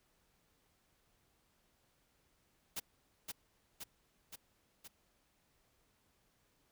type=noise with echo; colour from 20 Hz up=white; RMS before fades=-40 dBFS; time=2.76-2.8 s; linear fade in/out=10 ms; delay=520 ms; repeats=4; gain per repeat=-3 dB; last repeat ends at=4.88 s; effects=pink hiss -75 dBFS RMS until 6.71 s